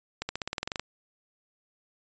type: accelerating click train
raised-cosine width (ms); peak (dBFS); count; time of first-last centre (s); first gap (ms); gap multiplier
0.2; -14; 12; 0.22-0.796; 70; 0.94
effects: resampled to 16000 Hz